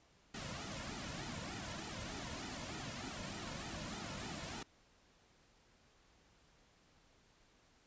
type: noise with flanger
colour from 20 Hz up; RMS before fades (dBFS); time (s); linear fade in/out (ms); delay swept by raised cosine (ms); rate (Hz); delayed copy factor
pink; -45; 0.34-4.63; 5; 1.8 to 2.59; 3.3; -0.7
effects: pink hiss -69 dBFS RMS until 7.86 s + resampled to 16000 Hz